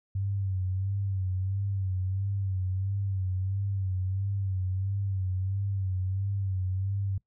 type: tone with vibrato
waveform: sine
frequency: 96 Hz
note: G2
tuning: 36 cents flat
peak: -27 dBFS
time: 0.15-7.18 s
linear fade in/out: 5 ms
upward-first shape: sine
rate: 1.5 Hz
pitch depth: 62 cents each way
effects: noise-tail reverb RT60 0.1 s tail -21 dB re dry